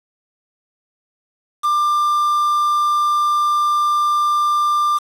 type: tone with quantisation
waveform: triangle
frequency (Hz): 1190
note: D6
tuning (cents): +22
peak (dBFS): -12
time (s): 1.63-4.99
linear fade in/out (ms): 20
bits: 5
effects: low-pass 12000 Hz 12 dB/octave